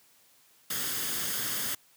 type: noise with comb filter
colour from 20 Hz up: white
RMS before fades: -32 dBFS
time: 0.7-1.75 s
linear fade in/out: 5 ms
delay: 0.61 ms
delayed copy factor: +0.5
effects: white hiss -62 dBFS RMS until 1.96 s + high-pass 100 Hz 12 dB/octave